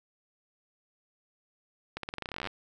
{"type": "accelerating click train", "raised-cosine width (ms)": 0.3, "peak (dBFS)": -19, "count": 19, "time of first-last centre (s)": [1.97, 2.472], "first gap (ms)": 63, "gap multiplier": 0.89, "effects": []}